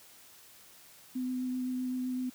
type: tone with vibrato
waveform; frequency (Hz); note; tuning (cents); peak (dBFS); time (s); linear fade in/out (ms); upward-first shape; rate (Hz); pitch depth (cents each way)
sine; 253.7; B3; +47; -31; 1.15-2.3; 10; triangle; 7.8; 14
effects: white hiss -56 dBFS RMS until 2.34 s + high-pass 60 Hz 12 dB/octave